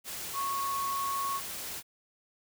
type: tone in noise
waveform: sine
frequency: 1103 Hz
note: C#6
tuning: 9 cents flat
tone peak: -30 dBFS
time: 0.33-1.41 s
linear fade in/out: 50 ms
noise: white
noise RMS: -39 dBFS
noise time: 0.04-1.83 s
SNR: +6 dB
effects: none